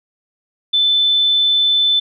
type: tone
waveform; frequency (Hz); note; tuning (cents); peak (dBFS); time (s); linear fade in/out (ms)
sine; 3520; A7; 0; -11; 0.73-2; 10
effects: none